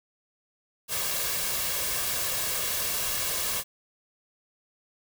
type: noise with comb filter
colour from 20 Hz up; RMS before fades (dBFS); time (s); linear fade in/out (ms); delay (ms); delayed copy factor
white; -29; 0.88-3.64; 50; 1.8; +0.5
effects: none